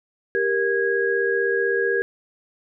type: tone cluster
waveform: sine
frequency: 394.1 / 470 / 1648 Hz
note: G4 / A#4 / G#6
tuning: +9 / +14 / -14 cents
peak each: -23 dBFS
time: 0.35-2.02 s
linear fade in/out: 0 ms
effects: none